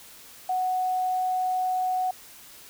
sine tone, 740 Hz, F#5, in tune, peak -23 dBFS, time 0.49-2.11 s, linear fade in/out 5 ms, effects white hiss -48 dBFS RMS until 2.69 s

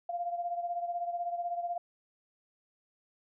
sine beating tone pair, 694 / 710 Hz, F5 / F5, -11 / +28 cents, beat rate 16 Hz, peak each -33 / -39 dBFS, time 0.09-1.78 s, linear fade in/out 5 ms, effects none

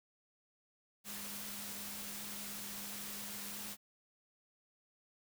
sine tone in noise, 204.2 Hz, G#3, 29 cents flat, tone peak -53 dBFS, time 1.04-3.77 s, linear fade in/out 50 ms, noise white, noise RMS -45 dBFS, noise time 1.04-3.77 s, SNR -11 dB, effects none

